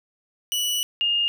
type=tone pair in turn; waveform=sawtooth / sine; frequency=2948 / 2832 Hz; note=F#7 / F7; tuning=-7 / +23 cents; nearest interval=minor second; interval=70 cents; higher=first; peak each=-19 dBFS; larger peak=neither; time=0.52-0.83 / 1.01-1.28 s; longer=first; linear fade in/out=0 ms; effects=none